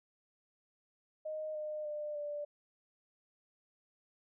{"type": "tone with pitch steps", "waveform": "sine", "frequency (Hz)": [620, 609, 598.2, 587.6], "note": ["D#5", "D#5", "D5", "D5"], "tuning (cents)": [-6, -37, 32, 1], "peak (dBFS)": -37, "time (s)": [1.25, 2.45], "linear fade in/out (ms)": 10, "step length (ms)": 300, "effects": []}